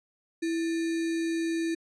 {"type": "tone with sample-and-hold", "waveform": "sine", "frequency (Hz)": 329.6, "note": "E4", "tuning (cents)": 0, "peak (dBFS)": -26, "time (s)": [0.42, 1.75], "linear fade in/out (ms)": 10, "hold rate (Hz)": 2100, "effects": ["resampled to 22050 Hz"]}